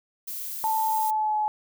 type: noise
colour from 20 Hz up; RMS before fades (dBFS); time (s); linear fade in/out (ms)
violet; -34; 0.27-1.11; 10
type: tone with pitch glide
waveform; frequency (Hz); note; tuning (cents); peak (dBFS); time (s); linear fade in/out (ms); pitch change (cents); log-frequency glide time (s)
sine; 881 to 851.5; A5 to G#5; +2 to +43; -22; 0.64-1.48; 0; -59; 0.88-1.37
effects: none